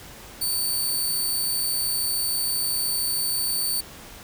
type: tone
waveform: 10% pulse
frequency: 4533 Hz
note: C#8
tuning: 38 cents sharp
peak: -16 dBFS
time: 0.41-3.81 s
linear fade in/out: 10 ms
effects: pink hiss -43 dBFS RMS until 4.23 s